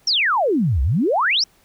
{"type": "exponential two-way sweep", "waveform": "sine", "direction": "down then up", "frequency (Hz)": [5800, 60.3, 5800], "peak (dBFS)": -15, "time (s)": [0.07, 1.44], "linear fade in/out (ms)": 5, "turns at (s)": 0.82, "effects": ["pink hiss -57 dBFS RMS until 1.64 s"]}